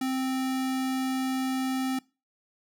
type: tone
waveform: square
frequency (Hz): 261.6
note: C4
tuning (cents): 0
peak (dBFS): -27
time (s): 0.01-1.99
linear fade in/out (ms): 5
effects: noise-tail reverb RT60 0.3 s tail -23 dB re dry